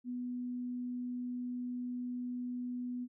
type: tone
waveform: sine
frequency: 246.9 Hz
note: B3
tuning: in tune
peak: -36 dBFS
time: 0.04-3.08 s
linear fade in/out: 50 ms
effects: none